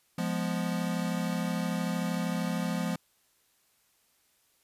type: chord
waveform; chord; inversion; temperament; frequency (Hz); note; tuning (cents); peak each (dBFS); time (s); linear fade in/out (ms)
square; F diminished; none; equal; 174.61 / 207.7 / 246.9; F3 / Ab3 / Cb4; 0 / 0 / 0; -32 / -35 / -36; 0.18-2.96; 5
effects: white hiss -69 dBFS RMS until 4.63 s + resampled to 32000 Hz